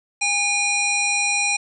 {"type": "harmonic tone", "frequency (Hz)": 812, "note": "G#5", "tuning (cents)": -39, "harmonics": [1, 3, 5, 7, 9, 10], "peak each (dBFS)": [-28, -20, -29, -27, -32, -28], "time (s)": [0.21, 1.57], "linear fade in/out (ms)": 10, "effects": []}